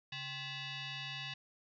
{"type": "tone with frequency modulation", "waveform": "sine", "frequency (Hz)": 138.59, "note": "C#3", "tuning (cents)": 0, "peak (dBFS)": -40, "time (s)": [0.12, 1.34], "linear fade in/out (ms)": 5, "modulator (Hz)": 922, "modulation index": 4.3, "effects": []}